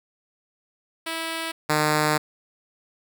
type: tone pair in turn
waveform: 5% pulse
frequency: 326.8 / 152.11 Hz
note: E4 / D#3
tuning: -15 / -39 cents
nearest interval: octave + minor second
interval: 1324 cents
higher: first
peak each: -16 / -8 dBFS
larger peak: second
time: 1.06-1.52 / 1.69-2.18 s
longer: second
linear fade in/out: 10 ms
effects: none